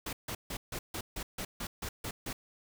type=noise bursts; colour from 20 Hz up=pink; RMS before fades=-38 dBFS; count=11; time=0.06-2.33 s; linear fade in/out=5 ms; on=70 ms; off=150 ms; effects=none